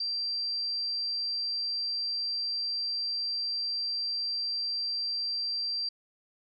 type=tone; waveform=sine; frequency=4711 Hz; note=D8; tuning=5 cents sharp; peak=-29 dBFS; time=0-5.89 s; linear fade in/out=5 ms; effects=none